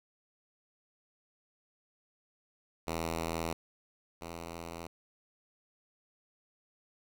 5% pulse tone pair in turn, 82.41 / 84 Hz, E2 / E2, 0 / +33 cents, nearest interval unison, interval 33 cents, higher second, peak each -22 / -30 dBFS, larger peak first, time 2.87-3.53 / 4.21-4.87 s, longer neither, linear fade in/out 5 ms, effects none

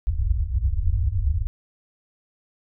white low-pass noise, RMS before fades -22 dBFS, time 0.07-1.47 s, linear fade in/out 0 ms, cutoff 100 Hz, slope 96 dB/octave, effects none

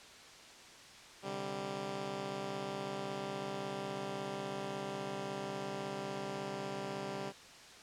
10% pulse chord, C suspended second, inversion none, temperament just, 130.81 / 147.16 / 196.22 Hz, C3 / D3 / G3, 0 / +4 / +2 cents, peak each -38 / -38 / -33 dBFS, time 1.22-7.33 s, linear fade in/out 50 ms, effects white hiss -54 dBFS RMS until 7.82 s + low-pass 6000 Hz 12 dB/octave

